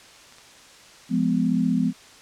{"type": "clicks", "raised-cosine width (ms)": 0.2, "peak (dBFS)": -30, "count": 2, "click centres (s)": [0.324, 0.384]}
{"type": "chord", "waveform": "sine", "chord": "F diminished", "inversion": "none", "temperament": "just", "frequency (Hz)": [174.61, 209.5, 251.4], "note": ["F3", "Ab3", "Cb4"], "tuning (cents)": [0, 15, 31], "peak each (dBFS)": [-24, -24, -22], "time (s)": [1.09, 1.93], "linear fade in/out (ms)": 50}
{"effects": ["white hiss -48 dBFS RMS until 2.21 s", "low-pass 7000 Hz 12 dB/octave"]}